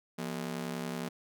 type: ring-modulated tone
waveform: sawtooth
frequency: 205.8 Hz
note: G#3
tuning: 16 cents flat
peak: -28 dBFS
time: 0.18-1.09 s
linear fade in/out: 10 ms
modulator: 35.4 Hz
effects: none